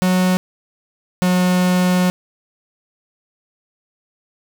45% pulse tone pair in turn, 183.6 / 181.39 Hz, F#3 / F#3, -13 / -34 cents, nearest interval unison, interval 21 cents, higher first, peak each -13 dBFS, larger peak neither, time 0.02-0.37 / 1.22-2.1 s, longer second, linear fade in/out 0 ms, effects none

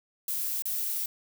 violet noise with dropouts, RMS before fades -31 dBFS, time 0.28-1.06 s, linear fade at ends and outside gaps 2 ms, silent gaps 0.622-0.655 s, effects none

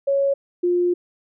sine tone pair in turn, 554.4 / 353.4 Hz, C#5 / F4, 0 / +21 cents, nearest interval minor sixth, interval 779 cents, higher first, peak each -16 dBFS, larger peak neither, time 0.07-0.34 / 0.63-0.94 s, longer second, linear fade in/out 10 ms, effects none

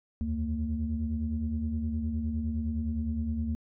sine tone cluster, 75.6 / 85.3 / 227.1 Hz, D#2 / F2 / A#3, -49 / -40 / -45 cents, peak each -31 / -36 / -31 dBFS, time 0.21-3.55 s, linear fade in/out 0 ms, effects tanh soft clip ceiling -20 dBFS

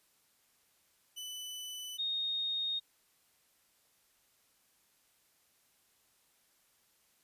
sawtooth / sine tone pair in turn, 2993 / 3709 Hz, F#7 / A#7, +19 / -9 cents, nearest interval major third, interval 372 cents, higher second, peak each -38 / -32 dBFS, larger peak second, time 1.16-1.98 / 1.98-2.8 s, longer neither, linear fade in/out 20 ms, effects white hiss -71 dBFS RMS until 7.23 s + resampled to 32000 Hz

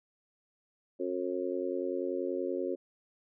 harmonic tone, 90.4 Hz, F#2, 40 cents flat, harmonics 3 / 4 / 5 / 6, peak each -38 / -34 / -38 / -37 dBFS, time 0.99-2.76 s, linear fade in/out 20 ms, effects none

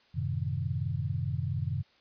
sine chord, F# diminished seventh, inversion none, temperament equal, 92.5 / 110 / 130.81 / 155.56 Hz, F#2 / A2 / C3 / Eb3, 0 / 0 / 0 / 0 cents, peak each -34 / -36 / -33 / -36 dBFS, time 0.14-1.83 s, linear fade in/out 20 ms, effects white hiss -64 dBFS RMS until 2 s + resampled to 11025 Hz

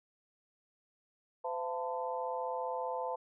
harmonic tone with a mistuned harmonic, 170 Hz, F3, 46 cents flat, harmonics 3 / 4 / 5 / 6, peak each -38 / -41 / -38 / -43 dBFS, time 1.44-3.16 s, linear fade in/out 10 ms, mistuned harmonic 5, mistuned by +70 cents, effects none

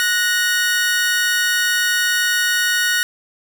sawtooth tone pair together, 1468.1 / 1862 Hz, F#6 / A#6, -14 / -2 cents, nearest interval major third, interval 412 cents, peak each -14 / -16 dBFS, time 0-3.03 s, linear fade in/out 0 ms, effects none

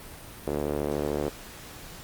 sawtooth tone with band-pass filter, 73.5 Hz, D2, 2 cents sharp, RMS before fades -29 dBFS, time 0.47-1.29 s, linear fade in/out 5 ms, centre 450 Hz, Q 2, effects pink hiss -44 dBFS RMS until 2.03 s + Opus 32 kbps

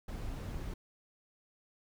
brown noise, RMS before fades -40 dBFS, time 0.08-0.74 s, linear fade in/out 5 ms, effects none

